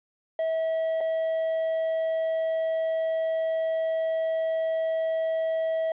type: tone with dropouts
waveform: triangle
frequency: 647 Hz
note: E5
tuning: 32 cents flat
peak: -22 dBFS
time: 0.39-5.92 s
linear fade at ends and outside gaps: 2 ms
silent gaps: 1.006-1.01 s
effects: resampled to 8000 Hz + 10-bit